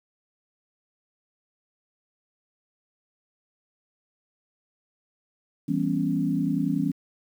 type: chord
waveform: sine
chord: C# half-diminished seventh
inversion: first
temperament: equal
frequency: 164.81 / 196 / 246.9 / 277.2 Hz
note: E3 / G3 / B3 / C#4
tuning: 0 / 0 / 0 / 0 cents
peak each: -28 / -29 / -29 / -26 dBFS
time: 5.68-6.92 s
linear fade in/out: 10 ms
effects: 9-bit